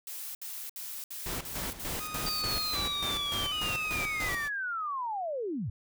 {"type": "noise bursts", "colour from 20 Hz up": "blue", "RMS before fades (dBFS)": -40, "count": 8, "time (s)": [0.07, 2.765], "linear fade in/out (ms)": 2, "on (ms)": 280, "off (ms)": 65}
{"type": "noise with tremolo", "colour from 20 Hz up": "pink", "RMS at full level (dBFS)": -36, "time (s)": [1.26, 4.48], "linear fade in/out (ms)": 2, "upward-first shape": "square", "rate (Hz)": 3.4, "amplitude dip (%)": 70}
{"type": "tone with vibrato", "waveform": "sawtooth", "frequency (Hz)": 1202, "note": "D6", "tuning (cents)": 40, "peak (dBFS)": -34, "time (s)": [1.98, 4.5], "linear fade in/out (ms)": 50, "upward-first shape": "square", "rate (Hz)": 0.65, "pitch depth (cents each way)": 59}
{"type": "linear sweep", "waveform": "sine", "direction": "down", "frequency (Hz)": [4700, 82.41], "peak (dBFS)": -31, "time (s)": [2.26, 5.7], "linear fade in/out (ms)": 5}
{"effects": []}